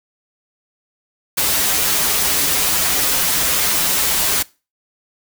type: noise with comb filter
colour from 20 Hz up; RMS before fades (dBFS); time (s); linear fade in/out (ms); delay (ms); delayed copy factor
white; -17; 1.37-4.43; 10; 8.6; -1
effects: noise-tail reverb RT60 0.3 s tail -22 dB re dry